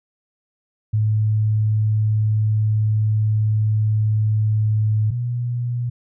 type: tone pair in turn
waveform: sine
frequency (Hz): 107.7 / 120.89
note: A2 / B2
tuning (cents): -37 / -37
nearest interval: major second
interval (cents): 200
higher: second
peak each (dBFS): -15 / -20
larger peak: first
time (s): 0.93-5.11 / 5.11-5.9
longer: first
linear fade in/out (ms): 10
effects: none